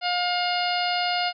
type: harmonic tone with a mistuned harmonic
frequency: 712 Hz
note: F5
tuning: 33 cents sharp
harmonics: 1 / 2 / 3 / 4 / 5 / 6 / 7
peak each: -25 / -31 / -32 / -30 / -37 / -32 / -33 dBFS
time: 0.01-1.33 s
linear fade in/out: 50 ms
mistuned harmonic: 7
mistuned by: -28 cents
effects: none